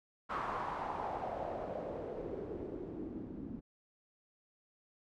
white noise with low-pass filter sweep, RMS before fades -41 dBFS, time 0.29-3.61 s, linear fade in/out 20 ms, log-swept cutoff 1200 to 240 Hz, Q 3.2, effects none

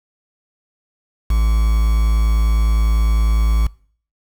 triangle tone with quantisation, 54.9 Hz, A1, 3 cents flat, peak -10 dBFS, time 1.3-3.67 s, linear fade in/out 5 ms, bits 5, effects noise-tail reverb RT60 0.5 s tail -23 dB re dry

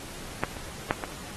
clicks, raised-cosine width 0.5 ms, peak -10 / -27 / -8 / -16 / -26 dBFS, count 5, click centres 0.436 / 0.568 / 0.909 / 1.038 / 1.122 s, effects pink hiss -42 dBFS RMS until 1.36 s + AAC 32 kbps

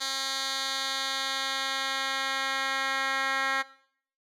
10% pulse tone with band-pass filter sweep, 269 Hz, C4, 48 cents sharp, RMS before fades -30 dBFS, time 0-3.63 s, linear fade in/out 20 ms, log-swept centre 4500 to 2100 Hz, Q 1.6, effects noise-tail reverb RT60 0.6 s tail -19 dB re dry

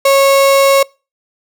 35% pulse tone, 549 Hz, C#5, 17 cents flat, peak -5 dBFS, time 0.05-0.83 s, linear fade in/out 5 ms, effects noise-tail reverb RT60 0.3 s tail -25 dB re dry

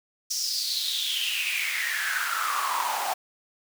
pink noise with high-pass filter sweep, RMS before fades -28 dBFS, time 0.3-3.14 s, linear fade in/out 10 ms, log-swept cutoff 5700 to 770 Hz, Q 7.2, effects none

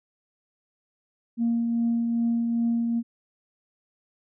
sine tone with tremolo, 233.1 Hz, A#3, in tune, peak -19 dBFS, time 1.37-3.03 s, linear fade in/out 50 ms, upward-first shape triangle, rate 2.5 Hz, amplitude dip 35%, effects tanh soft clip ceiling -17 dBFS

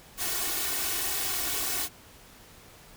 white noise with comb filter, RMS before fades -30 dBFS, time 0.17-1.89 s, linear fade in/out 50 ms, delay 2.7 ms, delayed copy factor +1, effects pink hiss -52 dBFS RMS until 2.96 s

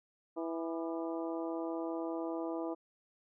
harmonic tone with a mistuned harmonic, 164.81 Hz, E3, in tune, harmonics 2 / 3 / 4 / 5 / 6 / 7, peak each -37 / -42 / -42 / -48 / -48 / -51 dBFS, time 0.36-2.75 s, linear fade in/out 20 ms, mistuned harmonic 7, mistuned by +65 cents, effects none

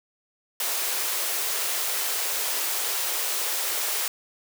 white high-pass noise, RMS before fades -27 dBFS, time 0.6-4.08 s, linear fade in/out 2 ms, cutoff 360 Hz, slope 48 dB/octave, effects none

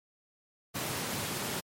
pink high-pass noise, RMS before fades -35 dBFS, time 0.74-1.61 s, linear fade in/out 20 ms, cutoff 100 Hz, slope 24 dB/octave, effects MP3 64 kbps

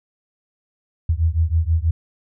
sine beating tone pair, 79.1 / 85.3 Hz, D#2 / F2, +29 / -40 cents, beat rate 6.2 Hz, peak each -18 / -19 dBFS, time 1.09-1.91 s, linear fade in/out 5 ms, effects none

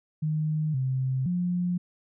sine tone with pitch steps, 154.5 / 131 / 177.7 Hz, D#3 / C3 / F3, -12 / +2 / +30 cents, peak -24 dBFS, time 0.22-1.78 s, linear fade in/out 10 ms, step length 520 ms, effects none

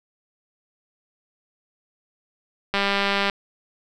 click train, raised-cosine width 0.3 ms, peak -6 dBFS, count 112, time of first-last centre 2.74-3.298 s, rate 199 Hz, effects none

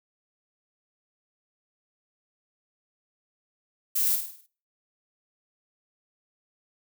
violet noise with echo, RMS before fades -25 dBFS, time 3.95-4.16 s, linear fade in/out 10 ms, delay 51 ms, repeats 6, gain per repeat -6 dB, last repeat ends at 4.466 s, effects noise-tail reverb RT60 0.4 s tail -20 dB re dry

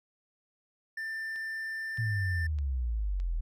triangle tone, 1784 Hz, A6, 23 cents sharp, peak -32 dBFS, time 0.97-2.47 s, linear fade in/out 5 ms
click train, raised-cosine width 0.2 ms, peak -35 dBFS, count 4, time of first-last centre 1.36-3.2 s, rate 1.63 Hz
sine exponential sweep, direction down, 116.54 to 38.79 Hz, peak -28 dBFS, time 1.98-3.41 s, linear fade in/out 10 ms
effects none

